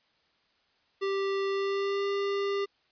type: tone with pitch glide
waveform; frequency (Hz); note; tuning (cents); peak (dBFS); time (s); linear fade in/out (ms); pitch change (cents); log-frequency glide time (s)
square; 392 to 398.9; G4 to G4; 0 to +30; -28; 1.01-2.66; 20; +30; 1.48-2.06
effects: white hiss -69 dBFS RMS until 2.91 s + resampled to 11025 Hz